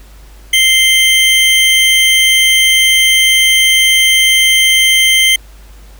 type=tone pair together; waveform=square; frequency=2093 / 3133 Hz; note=C7 / G7; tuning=0 / -2 cents; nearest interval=perfect fifth; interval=698 cents; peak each=-10 dBFS; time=0.53-5.36 s; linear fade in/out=5 ms; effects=added 50 Hz sine -34 dBFS peak until 5.99 s + pink hiss -44 dBFS RMS until 5.99 s